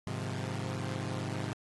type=chord; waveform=sawtooth; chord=F minor seventh; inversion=first; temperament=equal; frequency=103.83 / 130.81 / 155.56 / 174.61 Hz; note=Ab2 / C3 / Eb3 / F3; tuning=0 / 0 / 0 / 0 cents; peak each=-34 / -34 / -40 / -38 dBFS; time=0.07-1.53 s; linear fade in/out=0 ms; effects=low-pass 10000 Hz 12 dB/octave + AAC 32 kbps